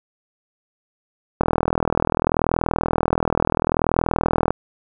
click train, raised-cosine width 1 ms, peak -3 dBFS, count 127, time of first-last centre 1.41-4.506 s, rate 40.7 Hz, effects none

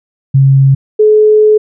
sine tone pair in turn, 135.8 / 427.5 Hz, C#3 / A4, -35 / -50 cents, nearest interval octave + minor sixth, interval 1985 cents, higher second, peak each -3 dBFS, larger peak neither, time 0.34-0.75 / 0.99-1.58 s, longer second, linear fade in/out 10 ms, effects none

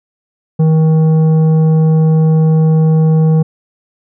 sine tone with tanh clipping, 158.6 Hz, D#3, 33 cents sharp, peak -8 dBFS, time 0.59-3.43 s, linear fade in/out 10 ms, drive 9 dB, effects none

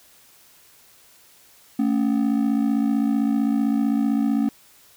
triangle ring-modulated tone, 249.5 Hz, B3, 18 cents sharp, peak -13 dBFS, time 1.79-4.49 s, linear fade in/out 0 ms, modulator 27.8 Hz, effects white hiss -53 dBFS RMS until 4.96 s

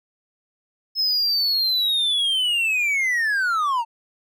triangle linear sweep, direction down, 5200 to 886 Hz, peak -17 dBFS, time 0.95-3.85 s, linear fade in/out 50 ms, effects none

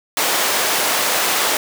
pink high-pass noise, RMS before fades -18 dBFS, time 0.17-1.57 s, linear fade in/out 2 ms, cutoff 540 Hz, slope 12 dB/octave, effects none

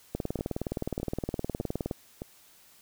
two click trains, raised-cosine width 2 ms, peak -17 / -22 dBFS, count 35 / 4, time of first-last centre 0.15-1.912 / 0.39-2.219 s, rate 19.3 / 1.64 Hz, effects white hiss -58 dBFS RMS until 2.81 s

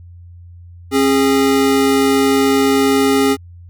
square tone pair together, 270.9 / 412.2 Hz, C#4 / G#4, -40 / -13 cents, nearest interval perfect fifth, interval 727 cents, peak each -14 / -15 dBFS, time 0.91-3.37 s, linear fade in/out 50 ms, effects added 87 Hz sine -35 dBFS peak until 3.69 s

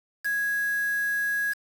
sine tone with quantisation, 1660 Hz, G#6, 1 cent flat, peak -24 dBFS, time 0.24-1.54 s, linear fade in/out 20 ms, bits 6, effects none

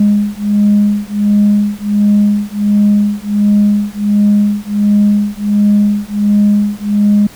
sine beating tone pair, 205.6 / 207 Hz, G#3 / G#3, -17 / -5 cents, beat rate 1.4 Hz, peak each -10 dBFS, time 0-7.27 s, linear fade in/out 5 ms, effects tanh soft clip ceiling -2 dBFS + pink hiss -37 dBFS RMS until 7.35 s

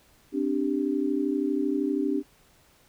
sine chord, C suspended second, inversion none, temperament just, 261.6 / 294.3 / 392.4 Hz, C4 / D4 / G4, 0 / +4 / +2 cents, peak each -29 / -26 / -30 dBFS, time 0.32-2.23 s, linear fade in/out 50 ms, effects pink hiss -60 dBFS RMS until 2.88 s

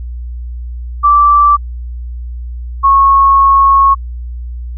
sine tone pair in turn, 1166 / 1098 Hz, D6 / C#6, -13 / -17 cents, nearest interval minor second, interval 104 cents, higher first, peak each -4 dBFS, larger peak neither, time 1.03-1.57 / 2.83-3.95 s, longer second, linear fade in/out 20 ms, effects added 60 Hz sine -20 dBFS peak until 4.77 s

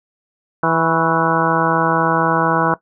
harmonic tone with a mistuned harmonic, 164.2 Hz, E3, 6 cents flat, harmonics 1 / 2 / 3 / 4 / 5 / 6 / 7 / 8 / 9, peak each -22 / -22 / -22 / -22 / -22 / -22 / -22 / -22 / -22 dBFS, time 0.63-2.74 s, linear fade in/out 2 ms, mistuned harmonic 7, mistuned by -67 cents, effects noise-tail reverb RT60 0.1 s tail -17 dB re dry

